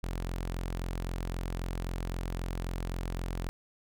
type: tone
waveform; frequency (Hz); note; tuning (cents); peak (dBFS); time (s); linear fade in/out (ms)
sawtooth; 43.79; F1; +5; -29; 0.03-3.49; 0
effects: none